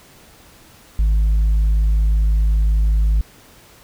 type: tone with tanh clipping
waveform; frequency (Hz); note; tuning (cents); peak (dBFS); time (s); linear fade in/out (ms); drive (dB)
sine; 52.7; G#1; +26; -13; 0.99-3.21; 0; 2
effects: pink hiss -47 dBFS RMS until 3.83 s